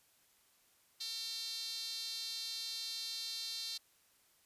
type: tone with high-pass filter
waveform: sawtooth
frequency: 453.3 Hz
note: A#4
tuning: 48 cents flat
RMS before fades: -42 dBFS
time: 1-3.78 s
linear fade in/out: 10 ms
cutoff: 4200 Hz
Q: 5.8
effects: white hiss -70 dBFS RMS until 4.45 s + resampled to 32000 Hz